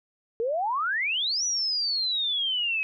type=exponential two-way sweep; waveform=sine; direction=up then down; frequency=440 to 5960 to 2530 Hz; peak=-24 dBFS; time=0.4-2.83 s; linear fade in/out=0 ms; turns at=1.44 s; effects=none